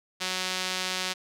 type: tone with band-pass filter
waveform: sawtooth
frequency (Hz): 185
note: F#3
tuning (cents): 0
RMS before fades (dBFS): -31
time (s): 0.2-1.14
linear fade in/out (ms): 20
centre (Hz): 4200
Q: 1
effects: none